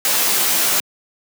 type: noise with comb filter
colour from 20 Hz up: white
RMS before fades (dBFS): -17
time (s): 0.05-0.8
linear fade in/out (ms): 0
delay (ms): 15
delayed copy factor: +0.95
effects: high-pass 200 Hz 12 dB/octave